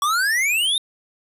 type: exponential sweep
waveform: square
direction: up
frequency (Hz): 1119 to 3729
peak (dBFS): -18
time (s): 0.02-0.78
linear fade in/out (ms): 2
effects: resampled to 32000 Hz + 8-bit